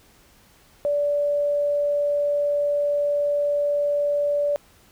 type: tone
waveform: sine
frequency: 580 Hz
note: D5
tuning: 22 cents flat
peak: -19 dBFS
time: 0.85-4.56 s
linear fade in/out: 0 ms
effects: pink hiss -55 dBFS RMS until 4.91 s